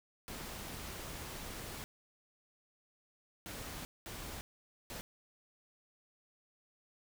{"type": "noise bursts at uneven times", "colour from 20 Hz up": "pink", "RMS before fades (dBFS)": -45, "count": 4, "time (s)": [[0.28, 1.84], [3.46, 3.85], [4.06, 4.41], [4.9, 5.01]], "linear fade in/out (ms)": 0, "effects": []}